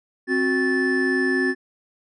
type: tone cluster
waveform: triangle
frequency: 263.2 / 366.7 / 1749 Hz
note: C4 / F#4 / A6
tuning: +10 / -15 / -11 cents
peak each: -21 dBFS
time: 0.27-1.55 s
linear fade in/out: 50 ms
effects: resampled to 24000 Hz